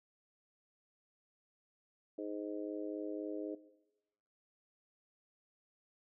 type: harmonic tone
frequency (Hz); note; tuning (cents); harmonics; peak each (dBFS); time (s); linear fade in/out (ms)
103.83; G#2; 0; 3 / 4 / 5 / 6; -42 / -44 / -46 / -48; 2.18-3.55; 5
effects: noise-tail reverb RT60 1.0 s tail -17 dB re dry